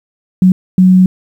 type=tone bursts at uneven times; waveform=sine; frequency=185 Hz; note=F#3; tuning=in tune; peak=-3 dBFS; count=2; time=0.42-0.52 / 0.78-1.06 s; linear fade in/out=2 ms; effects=7-bit